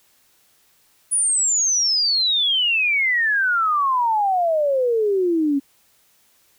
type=exponential sweep; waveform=sine; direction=down; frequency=9956 to 271.6 Hz; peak=-16 dBFS; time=1.11-5.6 s; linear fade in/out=20 ms; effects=white hiss -59 dBFS RMS until 6.58 s